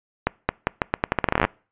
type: accelerating click train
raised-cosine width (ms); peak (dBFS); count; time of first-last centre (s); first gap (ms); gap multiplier
0.5; -3; 18; 0.27-1.45; 220; 0.82
effects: noise-tail reverb RT60 0.4 s tail -25 dB re dry + resampled to 8000 Hz

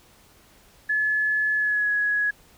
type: tone with pitch glide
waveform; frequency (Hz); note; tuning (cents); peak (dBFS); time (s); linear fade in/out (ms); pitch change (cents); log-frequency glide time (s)
sine; 1715 to 1675.8; A6 to G#6; -45 to +15; -20; 0.89-2.31; 10; -40; 1.55-1.91
effects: pink hiss -55 dBFS RMS until 2.57 s

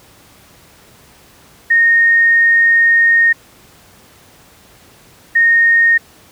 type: tone pair in turn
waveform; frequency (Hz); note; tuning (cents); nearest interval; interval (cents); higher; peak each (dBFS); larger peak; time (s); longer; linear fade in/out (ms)
sine; 1849 / 1849; A#6 / A#6; -15 / -15; unison; 0; neither; -7; neither; 1.7-3.33 / 5.35-5.98; first; 10
effects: pink hiss -45 dBFS RMS until 6.31 s + high-pass 60 Hz 12 dB/octave

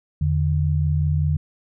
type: tone pair together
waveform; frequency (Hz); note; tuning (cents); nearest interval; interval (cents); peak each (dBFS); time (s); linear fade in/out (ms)
sine; 83.7 / 149; E2 / D3; +27 / +25; minor seventh; 998; -20; 0.21-1.37; 5
effects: none

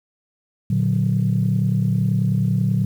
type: chord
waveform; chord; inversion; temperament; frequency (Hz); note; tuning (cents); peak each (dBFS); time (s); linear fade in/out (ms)
sine; Bb augmented; none; equal; 116.54 / 146.83 / 185; Bb2 / D3 / F#3; 0 / 0 / 0; -19 / -21 / -20; 0.7-2.85; 5
effects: tanh soft clip ceiling -9 dBFS + 8-bit

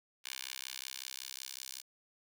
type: tone with high-pass filter sweep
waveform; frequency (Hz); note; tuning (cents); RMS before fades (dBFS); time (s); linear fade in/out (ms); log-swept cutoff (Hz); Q
10% pulse; 65.4; C2; 0; -45; 0.24-1.82; 20; 2800 to 4900; 1
effects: none

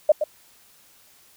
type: tone with echo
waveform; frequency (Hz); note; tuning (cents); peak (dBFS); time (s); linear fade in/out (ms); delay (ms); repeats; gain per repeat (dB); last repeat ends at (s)
sine; 608; D#5; -40; -10; 0.09-0.12; 5; 120; 1; -9; 0.24
effects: white hiss -55 dBFS RMS until 1.36 s

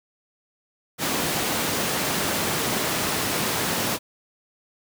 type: high-pass noise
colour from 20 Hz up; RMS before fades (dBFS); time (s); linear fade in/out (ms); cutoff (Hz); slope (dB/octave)
pink; -25; 0.98-3.99; 50; 150; 12
effects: none

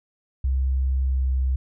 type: tone with pitch glide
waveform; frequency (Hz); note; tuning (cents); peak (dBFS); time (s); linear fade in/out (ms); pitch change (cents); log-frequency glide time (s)
sine; 65.8 to 65.08; C2 to C2; +10 to -9; -19; 0.44-1.56; 5; -19; 1.04-1.3
effects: none

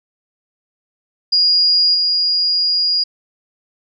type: tone with level steps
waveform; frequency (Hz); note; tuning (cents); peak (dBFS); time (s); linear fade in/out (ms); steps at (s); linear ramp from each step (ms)
sine; 4863; D#8; -40; -10 / -13; 1.32-3.04; 10; 1.94; 10
effects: none

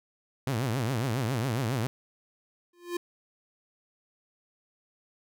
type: tone with vibrato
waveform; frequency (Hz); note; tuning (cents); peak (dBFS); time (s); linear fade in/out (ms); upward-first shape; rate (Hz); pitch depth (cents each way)
sawtooth; 122.3; B2; -16; -23; 0.47-1.87; 0; triangle; 7.3; 270
type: tone with exponential growth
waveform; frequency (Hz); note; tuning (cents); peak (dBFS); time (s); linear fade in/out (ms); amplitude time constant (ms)
square; 349.2; F4; 0; -27; 2.73-2.97; 5; 51
effects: none

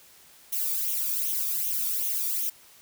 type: noise with flanger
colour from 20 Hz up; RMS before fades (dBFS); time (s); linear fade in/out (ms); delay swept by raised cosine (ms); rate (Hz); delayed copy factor
violet; -28; 0.52-2.5; 10; 0.31 to 0.88; 2.6; +0.7
effects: white hiss -54 dBFS RMS until 2.81 s

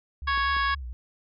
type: tone with vibrato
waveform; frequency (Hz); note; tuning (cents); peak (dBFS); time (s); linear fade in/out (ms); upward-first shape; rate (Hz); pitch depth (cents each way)
sine; 65.41; C2; 0; -33; 0.22-0.93; 0; sine; 4.2; 150
type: harmonic tone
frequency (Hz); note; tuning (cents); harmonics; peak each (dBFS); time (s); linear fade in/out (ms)
554.4; C#5; 0; 2 / 3 / 4 / 5 / 6 / 7 / 8 / 9; -25 / -27 / -36 / -40 / -36 / -42 / -46 / -40; 0.27-0.75; 10
type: clicks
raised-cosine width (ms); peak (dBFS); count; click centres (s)
2; -32; 2; 0.376 / 0.567
effects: none

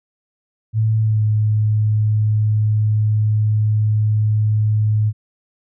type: tone with pitch glide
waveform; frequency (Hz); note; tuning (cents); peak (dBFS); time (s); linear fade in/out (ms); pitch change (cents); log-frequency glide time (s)
sine; 110 to 107.12; A2 to A2; 0 to -46; -13; 0.73-5.13; 50; -46; 1-1.23
effects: none

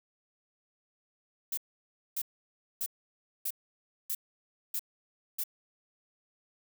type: noise bursts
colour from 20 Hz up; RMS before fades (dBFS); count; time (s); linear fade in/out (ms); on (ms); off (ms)
violet; -33; 7; 1.52-5.438; 5; 54; 590
effects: none

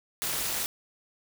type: noise with amplitude modulation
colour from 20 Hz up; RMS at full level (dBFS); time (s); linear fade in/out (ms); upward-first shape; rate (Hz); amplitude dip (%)
white; -27; 0.22-0.66; 0; sine; 274; 85
effects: none

